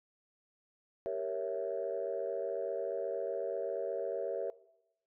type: chord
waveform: sine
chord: G diminished seventh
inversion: none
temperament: equal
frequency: 392 / 466.2 / 554.4 / 659.3 Hz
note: G4 / Bb4 / Db5 / Fb5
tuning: 0 / 0 / 0 / 0 cents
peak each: -40 / -38 / -37 / -38 dBFS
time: 1.06-4.5 s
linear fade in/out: 0 ms
effects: noise-tail reverb RT60 0.9 s tail -20 dB re dry + tanh soft clip ceiling -25 dBFS